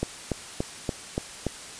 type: click train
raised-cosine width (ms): 2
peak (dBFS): -12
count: 6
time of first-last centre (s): 0.03-1.467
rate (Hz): 3.48
effects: white hiss -41 dBFS RMS until 1.79 s + resampled to 22050 Hz